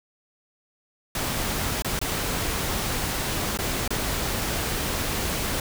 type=noise with dropouts; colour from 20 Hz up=pink; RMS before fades=-27 dBFS; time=1.15-5.6 s; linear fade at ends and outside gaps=2 ms; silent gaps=1.822-1.846 / 1.991-2.014 / 3.574-3.588 / 3.878-3.905 s; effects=none